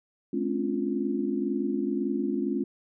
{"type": "tone cluster", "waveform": "sine", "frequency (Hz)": [212.8, 261.5, 283.4, 348.4], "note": ["G#3", "C4", "C#4", "F4"], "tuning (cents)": [42, -1, 38, -4], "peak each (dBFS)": -31, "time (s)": [0.33, 2.64], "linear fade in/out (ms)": 5, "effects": []}